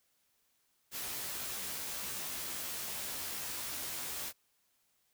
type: noise with comb filter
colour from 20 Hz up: white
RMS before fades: -40 dBFS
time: 0.91-4.33 s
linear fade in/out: 50 ms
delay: 15 ms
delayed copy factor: +0.7
effects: white hiss -75 dBFS RMS until 5.13 s